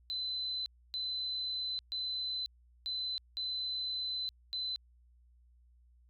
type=tone bursts at uneven times; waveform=sine; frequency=4033 Hz; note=B7; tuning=36 cents sharp; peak=-34 dBFS; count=6; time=0.1-0.66 / 0.94-1.79 / 1.92-2.46 / 2.86-3.18 / 3.37-4.29 / 4.53-4.76 s; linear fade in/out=0 ms; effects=added 60 Hz sine -61 dBFS peak until 6.09 s